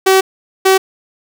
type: tone bursts at uneven times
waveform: sawtooth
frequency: 381.4 Hz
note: G4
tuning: 47 cents flat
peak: -3 dBFS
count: 2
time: 0.06-0.21 / 0.65-0.78 s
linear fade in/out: 10 ms
effects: none